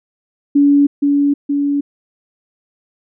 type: tone with echo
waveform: sine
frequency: 285 Hz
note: C#4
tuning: 48 cents sharp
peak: -7 dBFS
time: 0.55-0.87 s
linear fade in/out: 10 ms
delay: 470 ms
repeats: 2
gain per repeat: -3 dB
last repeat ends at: 1.81 s
effects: none